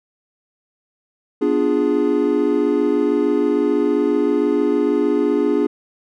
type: chord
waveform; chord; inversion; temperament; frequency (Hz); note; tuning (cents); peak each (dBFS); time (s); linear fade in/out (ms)
triangle; B diminished seventh; none; equal; 246.9 / 293.7 / 349.2 / 415.3; B3 / D4 / F4 / Ab4; 0 / 0 / 0 / 0; -21 / -17 / -20 / -17; 1.41-5.67; 10
effects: none